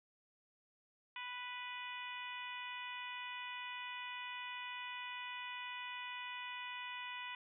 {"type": "harmonic tone", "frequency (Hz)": 493.9, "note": "B4", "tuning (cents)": 0, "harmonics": [2, 3, 4, 5, 6, 7], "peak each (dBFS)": [-48, -54, -49, -49, -51, -56], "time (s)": [1.16, 7.35], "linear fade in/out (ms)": 2, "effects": []}